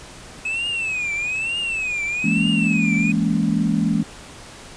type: tone with vibrato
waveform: triangle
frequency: 2569 Hz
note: E7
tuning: 45 cents flat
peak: -20 dBFS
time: 0.45-3.12 s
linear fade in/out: 5 ms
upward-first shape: triangle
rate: 1.1 Hz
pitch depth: 180 cents each way
type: chord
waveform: sine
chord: A# half-diminished seventh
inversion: second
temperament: just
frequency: 167.82 / 209.8 / 233.1 / 279.7 Hz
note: E3 / G#3 / A#3 / C#4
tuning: +31 / +18 / 0 / +16 cents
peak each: -22 / -20 / -23 / -25 dBFS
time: 2.24-4.03 s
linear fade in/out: 5 ms
effects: pink hiss -40 dBFS RMS until 4.76 s + resampled to 22050 Hz